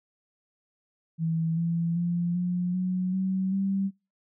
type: tone with pitch steps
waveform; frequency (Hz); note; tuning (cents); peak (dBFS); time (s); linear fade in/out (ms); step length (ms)
sine; 163.2 / 168.08 / 173.1 / 178.28 / 183.61 / 189.1 / 194.75; E3 / E3 / F3 / F3 / F#3 / F#3 / G3; -17 / +34 / -15 / +36 / -13 / +38 / -11; -24; 1.18-3.91; 50; 390
effects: noise-tail reverb RT60 0.3 s tail -26 dB re dry